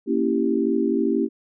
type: chord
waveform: sine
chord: A# diminished seventh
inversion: none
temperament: equal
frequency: 233.1 / 277.2 / 329.6 / 392 Hz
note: A#3 / C#4 / E4 / G4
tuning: 0 / 0 / 0 / 0 cents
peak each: -24 dBFS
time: 0.06-1.29 s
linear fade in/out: 50 ms
effects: none